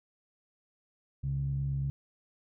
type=tone with low-pass filter; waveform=sawtooth; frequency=68.9 Hz; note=C#2; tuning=10 cents flat; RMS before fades=-32 dBFS; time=1.23-1.9 s; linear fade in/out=0 ms; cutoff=140 Hz; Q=6.4; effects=none